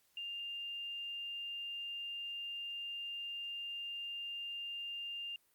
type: tone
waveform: sine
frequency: 2800 Hz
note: F7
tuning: 4 cents sharp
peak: -40 dBFS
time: 0.17-5.36 s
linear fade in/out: 2 ms
effects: white hiss -73 dBFS RMS until 5.54 s + Opus 48 kbps